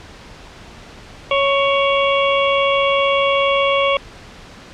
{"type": "harmonic tone with a mistuned harmonic", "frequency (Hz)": 554.4, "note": "C#5", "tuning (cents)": 0, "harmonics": [1, 2, 4, 5, 6], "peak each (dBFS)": [-16, -19, -22, -23, -24], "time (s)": [1.31, 3.97], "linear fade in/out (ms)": 2, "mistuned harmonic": 4, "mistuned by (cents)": 22, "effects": ["pink hiss -39 dBFS RMS until 4.73 s", "low-pass 5000 Hz 12 dB/octave"]}